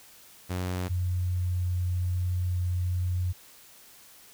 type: tone pair in turn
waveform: sawtooth / sine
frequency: 91 / 89.9 Hz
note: F#2 / F#2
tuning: -28 / -49 cents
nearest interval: unison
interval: 21 cents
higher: first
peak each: -25 dBFS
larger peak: neither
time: 0.49-0.89 / 0.89-3.33 s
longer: second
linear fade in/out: 20 ms
effects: white hiss -53 dBFS RMS until 4.33 s